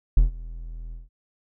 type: tone with ADSR envelope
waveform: triangle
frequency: 41.2 Hz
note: E1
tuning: in tune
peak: -8 dBFS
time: 0.17-1.09 s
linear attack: 3 ms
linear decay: 130 ms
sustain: -23 dB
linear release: 160 ms
effects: none